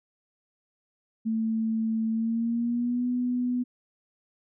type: tone with pitch glide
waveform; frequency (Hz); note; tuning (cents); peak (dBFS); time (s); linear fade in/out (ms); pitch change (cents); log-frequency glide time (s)
sine; 222.8 to 247.2; A3 to B3; +22 to +2; -24; 1.25-3.64; 20; +180; 2.1-3.07
effects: none